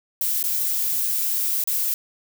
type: noise with dropouts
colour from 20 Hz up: violet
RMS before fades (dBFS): -23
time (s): 0.21-1.94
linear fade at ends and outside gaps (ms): 1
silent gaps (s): 0.428-0.439 / 1.639-1.674
effects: none